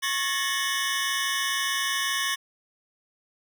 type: tone cluster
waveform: 25% pulse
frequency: 1095 / 1716 / 1836 / 2985 Hz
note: C#6 / A6 / A#6 / F#7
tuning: -22 / -44 / -27 / +15 cents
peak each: -27 dBFS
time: 0.02-2.36 s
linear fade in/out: 20 ms
effects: none